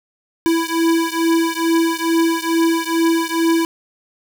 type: beating tone pair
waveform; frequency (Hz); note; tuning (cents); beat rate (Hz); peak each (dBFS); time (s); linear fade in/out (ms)
square; 329.6 / 331.9; E4 / E4; 0 / +12; 2.3; -18 / -19; 0.46-3.65; 0
effects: none